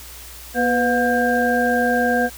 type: tone cluster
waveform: sine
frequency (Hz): 241.4 / 497 / 718 / 1593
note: B3 / B4 / F5 / G6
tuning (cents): -39 / +11 / +48 / +27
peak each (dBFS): -21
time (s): 0.54-2.3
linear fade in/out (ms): 50
effects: added 60 Hz sine -41 dBFS peak until 2.37 s + white hiss -39 dBFS RMS until 2.37 s